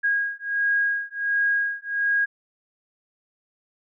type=beating tone pair; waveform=sine; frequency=1637 / 1638.4 Hz; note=G#6 / G#6; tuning=-25 / -24 cents; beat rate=1.4 Hz; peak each=-24 dBFS; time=0.03-2.26 s; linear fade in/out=20 ms; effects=none